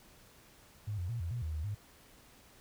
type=tone with pitch steps; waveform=sine; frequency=104.8 / 88.4 / 117.7 / 85.1 / 120.3 / 78.8 / 77 / 103.4 Hz; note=G#2 / F2 / A#2 / F2 / B2 / D#2 / D#2 / G#2; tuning=+16 / +22 / +17 / -44 / -45 / +23 / -17 / -7 cents; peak=-34 dBFS; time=0.87-1.75 s; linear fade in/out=10 ms; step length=110 ms; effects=pink hiss -60 dBFS RMS until 2.6 s